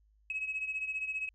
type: beating tone pair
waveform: sine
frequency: 2560 / 2575 Hz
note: D#7 / E7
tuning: +49 / -41 cents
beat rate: 15 Hz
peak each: -34 / -39 dBFS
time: 0.3-1.29 s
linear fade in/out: 2 ms
effects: tanh soft clip ceiling -27 dBFS + added 52 Hz sine -64 dBFS peak until 1.34 s